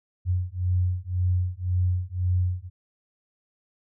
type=beating tone pair; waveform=sine; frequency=89.6 / 91.5 Hz; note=F2 / F#2; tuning=+45 / -19 cents; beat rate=1.9 Hz; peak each=-25 dBFS; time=0.25-2.7 s; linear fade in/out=50 ms; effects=none